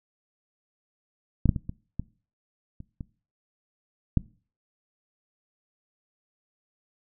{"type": "clicks", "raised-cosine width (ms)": 5, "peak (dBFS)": [-9, -6, -17, -20, -17, -28, -23, -8], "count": 8, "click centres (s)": [1.457, 1.492, 1.562, 1.694, 1.996, 2.804, 3.008, 4.173], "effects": ["noise-tail reverb RT60 0.4 s tail -21 dB re dry"]}